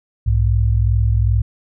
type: tone pair together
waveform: sine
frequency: 62.55 / 105.1 Hz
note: B1 / G#2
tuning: +23 / +21 cents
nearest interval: major sixth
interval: 898 cents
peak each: -15 dBFS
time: 0.26-1.42 s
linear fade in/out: 10 ms
effects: none